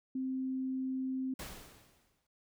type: tone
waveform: sine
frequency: 261.4 Hz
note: C4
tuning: 1 cent flat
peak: -33 dBFS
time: 0.15-1.34 s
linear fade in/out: 5 ms
type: noise with exponential decay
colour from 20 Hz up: pink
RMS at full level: -42 dBFS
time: 1.39-2.27 s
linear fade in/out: 5 ms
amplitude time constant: 190 ms
effects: none